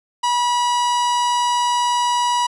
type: tone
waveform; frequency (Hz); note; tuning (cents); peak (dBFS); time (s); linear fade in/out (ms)
45% pulse; 971; B5; -30; -16; 0.23-2.47; 10
effects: resampled to 22050 Hz